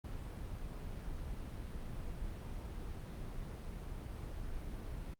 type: noise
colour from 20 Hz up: brown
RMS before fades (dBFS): -43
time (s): 0.04-5.14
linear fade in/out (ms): 5
effects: Opus 32 kbps